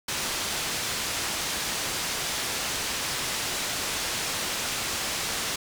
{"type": "low-pass noise", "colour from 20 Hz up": "white", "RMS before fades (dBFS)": -30, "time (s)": [0.08, 5.56], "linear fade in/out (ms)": 5, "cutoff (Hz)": 6900, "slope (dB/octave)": 12, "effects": []}